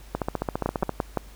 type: two click trains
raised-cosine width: 1 ms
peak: -9 / -11 dBFS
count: 4 / 12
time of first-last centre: 0.66-1.173 / 0.15-0.893 s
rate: 5.85 / 14.8 Hz
effects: added 50 Hz sine -44 dBFS peak until 1.35 s + pink hiss -52 dBFS RMS until 1.35 s